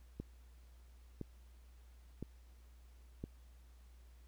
click train, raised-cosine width 3 ms, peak -29 dBFS, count 4, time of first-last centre 0.2-3.24 s, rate 0.987 Hz, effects added 60 Hz sine -57 dBFS peak until 4.27 s + pink hiss -72 dBFS RMS until 4.27 s

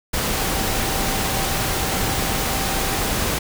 sine tone in noise, 778 Hz, G5, 13 cents flat, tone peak -31 dBFS, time 0.37-3.12 s, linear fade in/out 10 ms, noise pink, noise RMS -22 dBFS, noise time 0.13-3.39 s, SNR -12 dB, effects none

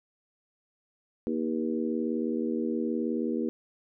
harmonic tone with a mistuned harmonic, 79 Hz, D#2, 27 cents sharp, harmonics 3 / 4 / 5 / 6, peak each -30 / -32 / -34 / -36 dBFS, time 1.27-3.49 s, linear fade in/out 0 ms, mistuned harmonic 6, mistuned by +26 cents, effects none

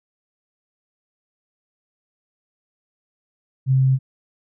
sine tone, 132.1 Hz, C3, 17 cents sharp, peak -13 dBFS, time 3.66-3.99 s, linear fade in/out 50 ms, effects none

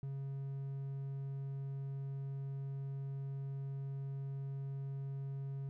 triangle tone, 137.1 Hz, C#3, 19 cents flat, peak -37 dBFS, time 0.03-5.69 s, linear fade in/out 0 ms, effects none

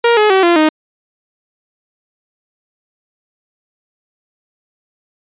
sawtooth tone with pitch steps, 470.2 / 423.8 / 381.9 / 344.2 / 310.2 Hz, A#4 / G#4 / G4 / F4 / D#4, +15 / +35 / -45 / -25 / -5 cents, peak -4 dBFS, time 0.04-0.69 s, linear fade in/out 5 ms, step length 130 ms, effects resampled to 8000 Hz

